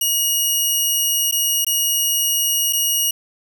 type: tone with dropouts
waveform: 10% pulse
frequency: 2884 Hz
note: F#7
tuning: 45 cents flat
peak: -8 dBFS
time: 0.01-3.11 s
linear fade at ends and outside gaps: 5 ms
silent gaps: 1.313-1.323 / 1.647-1.666 / 2.727-2.731 s
effects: none